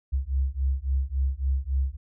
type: beating tone pair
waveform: sine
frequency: 65.41 / 69.01 Hz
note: C2 / C#2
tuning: 0 / -7 cents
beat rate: 3.6 Hz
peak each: -26 dBFS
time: 0.12-1.97 s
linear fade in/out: 20 ms
effects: none